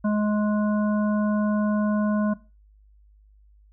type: harmonic tone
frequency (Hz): 210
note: G#3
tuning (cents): +19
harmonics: 1 / 3 / 5 / 7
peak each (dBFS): -20 / -30 / -34 / -37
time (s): 0.04-2.34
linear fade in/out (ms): 10
effects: noise-tail reverb RT60 0.3 s tail -19 dB re dry + added 51 Hz sine -52 dBFS peak until 3.72 s